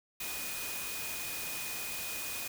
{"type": "tone in noise", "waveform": "sine", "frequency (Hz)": 2479, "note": "D#7", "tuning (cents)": -7, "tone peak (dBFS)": -43, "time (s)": [0.2, 2.48], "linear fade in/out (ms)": 5, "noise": "white", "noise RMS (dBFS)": -39, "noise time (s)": [0.2, 2.48], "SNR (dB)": -7, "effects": []}